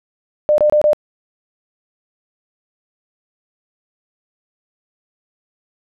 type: tone bursts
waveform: sine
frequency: 600 Hz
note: D5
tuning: 37 cents sharp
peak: -9 dBFS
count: 4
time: 0.49-0.932 s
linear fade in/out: 0 ms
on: 91 ms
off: 26 ms
effects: none